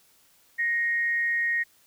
sine tone pair together, 1871 / 2135 Hz, A#6 / C7, +6 / +34 cents, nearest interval major second, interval 228 cents, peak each -23 / -34 dBFS, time 0.58-1.64 s, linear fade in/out 20 ms, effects white hiss -61 dBFS RMS until 1.86 s

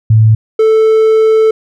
sine / triangle tone pair in turn, 110 / 440 Hz, A2 / A4, 0 / 0 cents, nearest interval 2 octaves, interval 2400 cents, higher second, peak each -3 dBFS, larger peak neither, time 0.1-0.35 / 0.59-1.51 s, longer second, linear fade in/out 5 ms, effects none

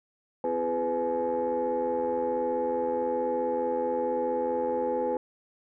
sine tone cluster, 255.1 / 338.5 / 417.4 / 502 / 849 Hz, C4 / E4 / G#4 / B4 / G#5, -44 / +46 / +9 / +28 / +38 cents, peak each -35 / -35 / -33 / -27 / -31 dBFS, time 0.44-5.17 s, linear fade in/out 2 ms, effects tanh soft clip ceiling -19 dBFS

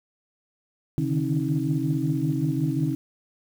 sine tone cluster, 134.5 / 149.6 / 155 / 271.1 / 317.5 Hz, C3 / D3 / D#3 / C#4 / D#4, +48 / +32 / -6 / -38 / +35 cents, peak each -28 dBFS, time 0.98-2.95 s, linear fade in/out 0 ms, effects tanh soft clip ceiling -11 dBFS + 8-bit

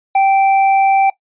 sine tone with tanh clipping, 780 Hz, G5, 9 cents flat, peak -10 dBFS, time 0.15-1.1 s, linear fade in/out 5 ms, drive 8 dB, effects noise-tail reverb RT60 0.1 s tail -18 dB re dry + resampled to 8000 Hz

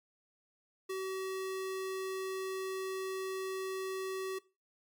square tone, 380 Hz, F#4, 46 cents sharp, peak -36 dBFS, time 0.89-4.39 s, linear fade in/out 10 ms, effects noise-tail reverb RT60 0.3 s tail -20 dB re dry + MP3 96 kbps

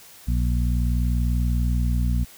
harmonic tone, 60.2 Hz, B1, 44 cents flat, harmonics 1 / 2 / 3 / 4, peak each -20 / -26 / -30 / -32 dBFS, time 0.27-2.25 s, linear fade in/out 20 ms, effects white hiss -47 dBFS RMS until 2.37 s

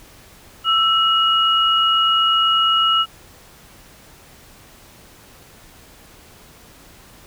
sine tone pair together, 1326 / 2892 Hz, E6 / F#7, +10 / -40 cents, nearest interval octave + minor second, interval 1350 cents, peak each -16 dBFS, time 0.64-3.06 s, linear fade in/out 50 ms, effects pink hiss -46 dBFS RMS until 7.26 s

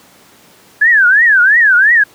sine tone with vibrato, 1661.2 Hz, G#6, in tune, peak -5 dBFS, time 0.81-2.04 s, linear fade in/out 10 ms, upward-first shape triangle, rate 2.9 Hz, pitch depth 290 cents each way, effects pink hiss -44 dBFS RMS until 2.14 s + high-pass 150 Hz 12 dB/octave

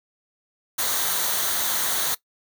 white noise with comb filter, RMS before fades -24 dBFS, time 0.78-2.15 s, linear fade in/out 10 ms, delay 0.39 ms, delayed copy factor -0.55, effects noise-tail reverb RT60 0.1 s tail -19 dB re dry

